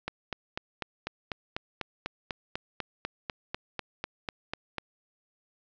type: click train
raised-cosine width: 0.3 ms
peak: -16 dBFS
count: 20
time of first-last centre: 0.08-4.783 s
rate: 4.04 Hz
effects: resampled to 16000 Hz + 8-bit